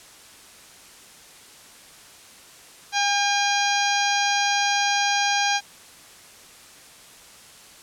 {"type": "harmonic tone with a mistuned harmonic", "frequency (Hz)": 810, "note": "G#5", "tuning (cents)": -43, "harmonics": [1, 2, 3, 4, 5, 6, 7, 8], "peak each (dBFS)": [-23, -26, -28, -29, -30, -31, -31, -32], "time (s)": [2.92, 5.61], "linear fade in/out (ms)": 50, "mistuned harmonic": 2, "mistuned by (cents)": -15, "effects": ["white hiss -47 dBFS RMS until 7.82 s", "low-pass 10000 Hz 12 dB/octave"]}